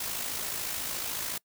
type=noise with amplitude modulation; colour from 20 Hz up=white; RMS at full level=-32 dBFS; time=0-1.38 s; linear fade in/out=5 ms; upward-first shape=sine; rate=54 Hz; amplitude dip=45%; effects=noise-tail reverb RT60 0.1 s tail -24 dB re dry